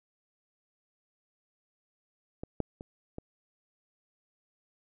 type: clicks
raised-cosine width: 2 ms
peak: -24 / -15 / -28 / -25 dBFS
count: 4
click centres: 2.435 / 2.603 / 2.809 / 3.184 s
effects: none